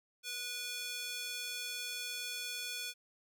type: tone with high-pass filter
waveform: square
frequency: 488.7 Hz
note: B4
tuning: 18 cents flat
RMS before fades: -41 dBFS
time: 0.23-2.94 s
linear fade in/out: 50 ms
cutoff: 2900 Hz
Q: 1.2
effects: none